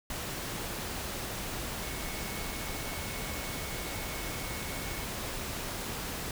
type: tone in noise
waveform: sine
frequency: 2202 Hz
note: C#7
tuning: 12 cents flat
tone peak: -46 dBFS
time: 1.83-5.04 s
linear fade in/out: 2 ms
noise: pink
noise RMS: -37 dBFS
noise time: 0.1-6.31 s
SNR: -12 dB
effects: none